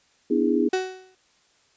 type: chord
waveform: sine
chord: E dominant seventh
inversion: second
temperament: just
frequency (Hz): 247.2 / 296.7 / 329.6 / 412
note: B3 / D4 / E4 / G#4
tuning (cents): +2 / +18 / 0 / -14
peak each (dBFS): -24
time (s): 0.3-0.69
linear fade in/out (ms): 10
type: tone with exponential decay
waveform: 35% pulse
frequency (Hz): 373.9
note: F#4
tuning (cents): +18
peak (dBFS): -17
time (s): 0.73-1.15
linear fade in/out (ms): 5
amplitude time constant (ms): 90
effects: white hiss -62 dBFS RMS until 1.76 s + resampled to 16000 Hz